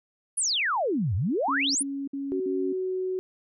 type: exponential two-way sweep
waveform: sine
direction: down then up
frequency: 10920 to 84.6 to 10920 Hz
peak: -23 dBFS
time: 0.37-1.83 s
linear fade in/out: 10 ms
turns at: 1.15 s
type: tone bursts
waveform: sine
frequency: 277.2 Hz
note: C#4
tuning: in tune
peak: -29 dBFS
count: 4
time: 1.48-2.728 s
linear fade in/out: 5 ms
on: 270 ms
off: 56 ms
type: tone with pitch glide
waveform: sine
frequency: 374.9 to 372.1 Hz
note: F#4 to F#4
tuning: +23 to +10 cents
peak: -26 dBFS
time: 2.32-3.19 s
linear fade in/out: 0 ms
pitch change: -13 cents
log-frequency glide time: 2.54-2.93 s
effects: none